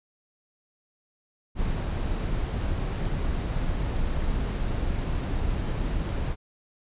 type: noise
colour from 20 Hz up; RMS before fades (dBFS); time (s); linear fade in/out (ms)
brown; -27; 1.55-6.36; 50
effects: resampled to 8000 Hz